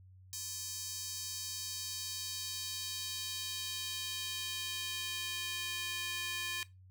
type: tone with high-pass filter sweep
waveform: square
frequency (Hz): 349.2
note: F4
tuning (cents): 0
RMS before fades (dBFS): -40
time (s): 0.33-6.63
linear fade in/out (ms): 0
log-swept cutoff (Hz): 5900 to 2300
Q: 1.7
effects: noise-tail reverb RT60 0.2 s tail -18 dB re dry + added 93 Hz sine -55 dBFS peak until 6.9 s